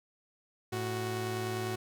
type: tone pair together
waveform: sawtooth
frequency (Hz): 110 / 370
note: A2 / F#4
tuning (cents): 0 / 0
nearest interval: octave + major sixth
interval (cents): 2100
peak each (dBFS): -32 / -31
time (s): 0.72-1.76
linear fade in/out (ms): 10
effects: none